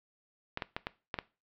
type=clicks; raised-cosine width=0.3 ms; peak=-17 dBFS; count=6; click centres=0.574 / 0.622 / 0.765 / 0.869 / 1.142 / 1.188 s; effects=noise-tail reverb RT60 0.3 s tail -19 dB re dry + low-pass 4000 Hz 12 dB/octave